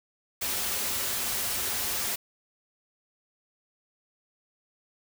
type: noise with comb filter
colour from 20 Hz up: white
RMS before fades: -30 dBFS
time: 0.41-2.16 s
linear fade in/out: 10 ms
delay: 6.4 ms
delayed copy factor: -0.5
effects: none